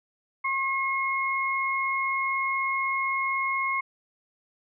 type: tone pair together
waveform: sine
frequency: 1079 / 2158 Hz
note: C#6 / C#7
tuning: -47 / -47 cents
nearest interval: octave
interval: 1200 cents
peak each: -27 dBFS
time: 0.44-3.81 s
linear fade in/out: 10 ms
effects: none